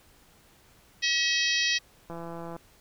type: harmonic tone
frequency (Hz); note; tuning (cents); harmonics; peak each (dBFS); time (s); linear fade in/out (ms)
641; E5; -49; 3 / 4 / 5 / 6 / 7 / 8 / 9; -29 / -30 / -31 / -32 / -32 / -33 / -34; 1.02-1.79; 20
type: click train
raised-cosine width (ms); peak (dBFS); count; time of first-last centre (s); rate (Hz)
1; -26; 79; 2.1-2.564; 168
effects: pink hiss -59 dBFS RMS until 2.8 s